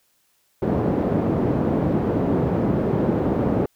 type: band-pass noise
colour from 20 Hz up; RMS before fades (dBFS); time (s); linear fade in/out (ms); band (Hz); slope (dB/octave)
pink; -21; 0.62-3.66; 5; 140 to 490; 12
effects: white hiss -65 dBFS RMS until 3.75 s